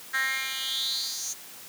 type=tone with high-pass filter sweep; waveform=10% pulse; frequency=265.5 Hz; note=C4; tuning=25 cents sharp; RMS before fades=-30 dBFS; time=0.13-1.34 s; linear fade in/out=20 ms; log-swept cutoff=1700 to 6400 Hz; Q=5.9; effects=white hiss -45 dBFS RMS until 1.68 s + high-pass 100 Hz 12 dB/octave